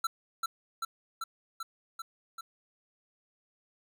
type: tone with echo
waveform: square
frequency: 1340 Hz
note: E6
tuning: 28 cents sharp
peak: -28 dBFS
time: 0.04-0.07 s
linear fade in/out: 5 ms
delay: 390 ms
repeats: 6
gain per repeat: -2 dB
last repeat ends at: 2.41 s
effects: none